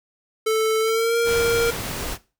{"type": "tone with pitch glide", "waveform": "square", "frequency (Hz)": [440, 466.2], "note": ["A4", "A#4"], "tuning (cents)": [0, 0], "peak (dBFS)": -18, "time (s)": [0.46, 1.71], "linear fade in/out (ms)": 10, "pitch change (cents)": 100, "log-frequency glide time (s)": [0.8, 1.17]}
{"type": "noise", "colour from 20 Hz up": "pink", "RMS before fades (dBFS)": -29, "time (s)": [1.24, 2.18], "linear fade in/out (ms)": 50}
{"effects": ["noise-tail reverb RT60 0.3 s tail -18 dB re dry"]}